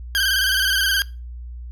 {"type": "tone with vibrato", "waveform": "20% pulse", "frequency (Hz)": 1568, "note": "G6", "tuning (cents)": 0, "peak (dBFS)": -12, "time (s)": [0.15, 1.02], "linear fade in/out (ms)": 0, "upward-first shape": "square", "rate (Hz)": 19, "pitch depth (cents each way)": 50, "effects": ["noise-tail reverb RT60 0.3 s tail -22 dB re dry", "added 60 Hz sine -31 dBFS peak until 1.71 s"]}